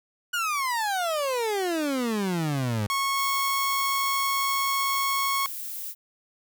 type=exponential sweep; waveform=30% pulse; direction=down; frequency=1472 to 100.3 Hz; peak=-22 dBFS; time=0.33-2.87 s; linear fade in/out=10 ms
type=tone; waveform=sawtooth; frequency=1098 Hz; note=C#6; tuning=17 cents flat; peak=-20 dBFS; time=2.9-5.46 s; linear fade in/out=0 ms
type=noise; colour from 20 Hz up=violet; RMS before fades=-35 dBFS; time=3.14-5.95 s; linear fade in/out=50 ms
effects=none